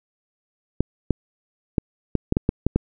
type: clicks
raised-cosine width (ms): 3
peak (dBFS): -5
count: 9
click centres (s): 0.806 / 1.107 / 1.782 / 2.153 / 2.324 / 2.369 / 2.491 / 2.666 / 2.76
effects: none